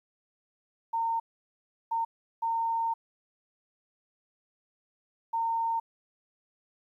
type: tone bursts at uneven times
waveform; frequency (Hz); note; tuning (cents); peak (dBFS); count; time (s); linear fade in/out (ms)
sine; 914; A#5; -34; -26; 4; 0.93-1.2 / 1.91-2.05 / 2.42-2.94 / 5.33-5.8; 10
effects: 11-bit